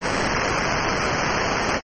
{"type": "noise with sample-and-hold", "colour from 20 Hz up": "blue", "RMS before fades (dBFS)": -22, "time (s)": [0.01, 1.81], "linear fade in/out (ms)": 50, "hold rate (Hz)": 3675, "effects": ["MP3 32 kbps"]}